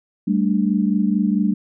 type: chord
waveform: sine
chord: G suspended second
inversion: none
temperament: just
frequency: 196 / 220.5 / 294 Hz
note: G3 / A3 / D4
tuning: 0 / +4 / +2 cents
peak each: -18 / -20 / -23 dBFS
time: 0.27-1.54 s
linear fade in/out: 10 ms
effects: none